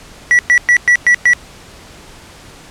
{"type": "tone bursts", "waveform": "triangle", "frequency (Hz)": 1947, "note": "B6", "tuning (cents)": -25, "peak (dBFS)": -4, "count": 6, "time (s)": [0.31, 1.334], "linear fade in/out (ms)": 0, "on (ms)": 79, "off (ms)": 110, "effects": ["pink hiss -38 dBFS RMS until 2.7 s", "low-pass 9000 Hz 12 dB/octave"]}